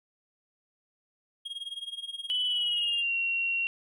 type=tone with tremolo; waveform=triangle; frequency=3261 Hz; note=G#7; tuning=32 cents flat; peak=-31 dBFS; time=1.45-3.03 s; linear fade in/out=10 ms; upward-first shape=sine; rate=19 Hz; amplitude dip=85%
type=tone with pitch glide; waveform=sine; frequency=2990 to 2742 Hz; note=F#7 to F7; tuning=+17 to -32 cents; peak=-26 dBFS; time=2.3-3.67 s; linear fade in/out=0 ms; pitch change=-149 cents; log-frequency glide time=2.46-3.15 s
effects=none